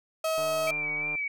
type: tone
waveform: 35% pulse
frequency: 640 Hz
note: D#5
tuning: 49 cents sharp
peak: -24 dBFS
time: 0.24-0.71 s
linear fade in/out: 5 ms
type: click train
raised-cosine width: 1 ms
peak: -29 dBFS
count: 117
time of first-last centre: 0.38-1.153 s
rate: 150 Hz
type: tone with vibrato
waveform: sine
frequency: 2312 Hz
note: D7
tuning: 28 cents flat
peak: -28 dBFS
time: 0.67-1.28 s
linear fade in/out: 5 ms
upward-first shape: sine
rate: 2.9 Hz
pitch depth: 46 cents each way
effects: none